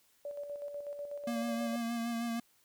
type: tone with tremolo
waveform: sine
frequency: 577 Hz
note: D5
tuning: 31 cents flat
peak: -37 dBFS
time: 0.25-1.76 s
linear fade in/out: 2 ms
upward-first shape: square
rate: 8.1 Hz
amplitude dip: 45%
type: tone with vibrato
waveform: square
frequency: 233.1 Hz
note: A#3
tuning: in tune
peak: -34 dBFS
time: 1.27-2.4 s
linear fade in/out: 5 ms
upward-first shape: sine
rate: 6.4 Hz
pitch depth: 27 cents each way
effects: white hiss -69 dBFS RMS until 2.64 s